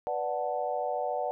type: chord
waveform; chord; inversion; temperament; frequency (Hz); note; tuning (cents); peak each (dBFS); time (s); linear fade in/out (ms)
sine; B minor seventh; none; equal; 493.9 / 587.3 / 740 / 880; B4 / D5 / F#5 / A5; 0 / 0 / 0 / 0; -35 / -33 / -32 / -38; 0.07-1.31; 0
effects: none